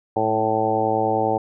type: harmonic tone with a mistuned harmonic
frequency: 110 Hz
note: A2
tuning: in tune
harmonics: 1 / 2 / 3 / 4 / 5 / 6 / 7 / 8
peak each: -31 / -31 / -27 / -25 / -25 / -30 / -22 / -27 dBFS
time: 0.16-1.38 s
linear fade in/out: 5 ms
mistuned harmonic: 2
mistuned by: -21 cents
effects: none